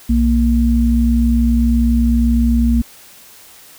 sine tone pair together, 60.89 / 233.1 Hz, B1 / A#3, -24 / 0 cents, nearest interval octave + major seventh, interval 2324 cents, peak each -13 dBFS, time 0.09-2.82 s, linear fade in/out 10 ms, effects white hiss -42 dBFS RMS until 3.78 s

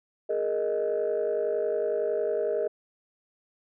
sine chord, Ab suspended second, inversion none, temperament equal, 415.3 / 466.2 / 622.3 Hz, Ab4 / Bb4 / Eb5, 0 / 0 / 0 cents, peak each -28 / -28 / -28 dBFS, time 0.29-2.68 s, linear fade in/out 10 ms, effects tanh soft clip ceiling -19 dBFS

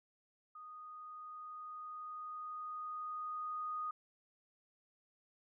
sine tone with level ramp, 1239 Hz, D#6, 8 cents flat, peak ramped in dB -49 to -37 dBFS, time 0.55-3.91 s, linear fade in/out 5 ms, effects none

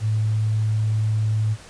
sine tone, 108.3 Hz, A2, 27 cents flat, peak -18 dBFS, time 0-1.57 s, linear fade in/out 50 ms, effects pink hiss -44 dBFS RMS until 1.69 s + resampled to 22050 Hz

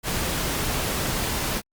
pink noise, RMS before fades -26 dBFS, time 0.03-1.62 s, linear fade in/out 50 ms, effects Opus 48 kbps

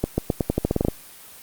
accelerating click train, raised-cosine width 2 ms, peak -6 dBFS, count 12, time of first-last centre 0.04-0.884 s, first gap 140 ms, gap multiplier 0.87, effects white hiss -44 dBFS RMS until 1.42 s + Opus 24 kbps

